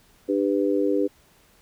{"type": "harmonic tone", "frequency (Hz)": 99.3, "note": "G2", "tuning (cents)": 23, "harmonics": [3, 4, 5], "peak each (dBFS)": [-23, -24, -25], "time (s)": [0.28, 1.08], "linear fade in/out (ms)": 20, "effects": ["pink hiss -58 dBFS RMS until 1.61 s"]}